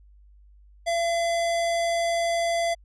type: tone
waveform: square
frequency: 678 Hz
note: E5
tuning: 49 cents sharp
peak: -23 dBFS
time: 0.86-2.75 s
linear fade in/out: 20 ms
effects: added 50 Hz sine -50 dBFS peak until 2.84 s + resampled to 22050 Hz